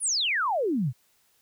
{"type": "exponential sweep", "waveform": "sine", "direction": "down", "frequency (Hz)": [10730, 109.8], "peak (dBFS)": -23, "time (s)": [0, 0.93], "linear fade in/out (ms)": 50, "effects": ["white hiss -66 dBFS RMS until 1.41 s"]}